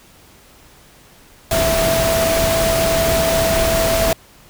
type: tone in noise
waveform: sine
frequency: 659.3 Hz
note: E5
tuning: in tune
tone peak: -16 dBFS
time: 1.51-4.13 s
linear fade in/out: 2 ms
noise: pink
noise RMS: -19 dBFS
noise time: 1.51-4.13 s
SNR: 0 dB
effects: pink hiss -47 dBFS RMS until 4.49 s